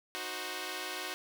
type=chord; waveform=5% pulse; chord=C diminished; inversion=first; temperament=equal; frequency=311.1 / 370 / 523.3 Hz; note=Eb4 / Gb4 / C5; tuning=0 / 0 / 0 cents; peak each=-32 / -28 / -31 dBFS; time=0.15-1.14 s; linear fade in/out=0 ms; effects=none